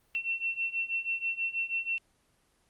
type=beating tone pair; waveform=sine; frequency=2702 / 2708.2 Hz; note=E7 / E7; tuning=+42 / +46 cents; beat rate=6.2 Hz; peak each=-34 / -32 dBFS; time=0.15-1.98 s; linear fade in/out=0 ms; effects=pink hiss -69 dBFS RMS until 2.69 s + Opus 24 kbps